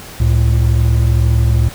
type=tone pair together; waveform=triangle; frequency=69.7 / 111.9 Hz; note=C#2 / A2; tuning=+10 / +30 cents; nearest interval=minor sixth; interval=820 cents; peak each=-10 dBFS; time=0.2-1.69 s; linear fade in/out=5 ms; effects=pink hiss -33 dBFS RMS until 1.74 s